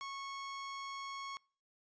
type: tone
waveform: sawtooth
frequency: 1100 Hz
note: C#6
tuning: 14 cents flat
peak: -38 dBFS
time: 0.01-1.37 s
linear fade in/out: 0 ms
effects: noise-tail reverb RT60 0.4 s tail -26 dB re dry + resampled to 16000 Hz